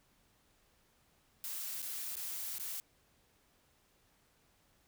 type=noise with dropouts; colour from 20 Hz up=blue; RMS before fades=-41 dBFS; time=1.44-2.8 s; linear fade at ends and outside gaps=0 ms; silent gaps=1.819-1.827 / 2.155-2.168 / 2.583-2.598 s; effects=pink hiss -71 dBFS RMS until 4.87 s